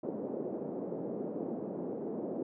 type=band-pass noise; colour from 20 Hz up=white; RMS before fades=-38 dBFS; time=0.03-2.43 s; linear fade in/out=5 ms; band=190 to 500 Hz; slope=24 dB/octave; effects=none